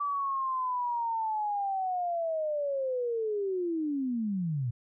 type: linear sweep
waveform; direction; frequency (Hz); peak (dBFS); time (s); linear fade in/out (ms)
sine; down; 1161 to 113.4; -28; 0-4.71; 10
effects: none